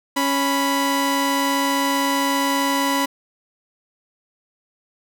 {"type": "tone pair together", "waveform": "sawtooth", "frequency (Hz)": [277.2, 987.8], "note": ["C#4", "B5"], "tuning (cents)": [0, 0], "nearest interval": "octave + minor seventh", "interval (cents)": 2200, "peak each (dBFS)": -17, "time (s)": [0.16, 3.06], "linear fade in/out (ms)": 10, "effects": []}